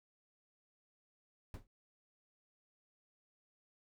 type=noise with exponential decay; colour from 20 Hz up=brown; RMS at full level=-39 dBFS; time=1.54-1.67 s; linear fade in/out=1 ms; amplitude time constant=28 ms; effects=none